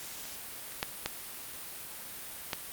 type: clicks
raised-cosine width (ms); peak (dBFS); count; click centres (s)
0.2; -27 / -28 / -12 / -13 / -13; 5; 0.254 / 0.722 / 0.829 / 1.06 / 2.532
effects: white hiss -43 dBFS RMS until 2.72 s + Opus 48 kbps